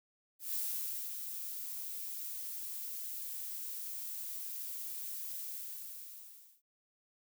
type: noise with ADSR envelope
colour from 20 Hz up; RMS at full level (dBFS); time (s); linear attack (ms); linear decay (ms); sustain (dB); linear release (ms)
violet; -36; 0.39-6.62; 150; 600; -6; 1200
effects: none